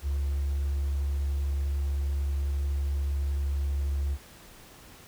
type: tone with hard clipping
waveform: triangle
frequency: 70 Hz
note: C#2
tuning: 18 cents sharp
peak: -26 dBFS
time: 0.02-4.18 s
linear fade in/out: 50 ms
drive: 4 dB
effects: pink hiss -51 dBFS RMS until 5.07 s